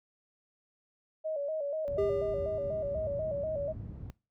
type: tone with vibrato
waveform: sine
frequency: 598 Hz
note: D5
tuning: 31 cents sharp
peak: -31 dBFS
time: 1.24-3.73 s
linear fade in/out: 20 ms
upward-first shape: square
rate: 4.1 Hz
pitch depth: 88 cents each way
type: low-pass noise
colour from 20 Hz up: white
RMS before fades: -40 dBFS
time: 1.88-4.1 s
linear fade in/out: 0 ms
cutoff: 100 Hz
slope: 12 dB/octave
type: tone with exponential decay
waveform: triangle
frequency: 400.6 Hz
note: G4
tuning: 38 cents sharp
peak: -24 dBFS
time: 1.98-3.46 s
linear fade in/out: 5 ms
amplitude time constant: 320 ms
effects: noise-tail reverb RT60 0.3 s tail -22 dB re dry + high-pass 60 Hz 12 dB/octave